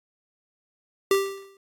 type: tone with exponential decay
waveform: square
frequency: 392 Hz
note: G4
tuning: in tune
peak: -16 dBFS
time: 1.11-1.57 s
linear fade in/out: 2 ms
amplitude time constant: 100 ms
effects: AAC 64 kbps